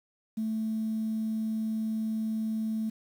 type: tone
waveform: sine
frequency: 220 Hz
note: A3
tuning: in tune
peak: -27 dBFS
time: 0.37-2.9 s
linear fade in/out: 10 ms
effects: tanh soft clip ceiling -24 dBFS + 9-bit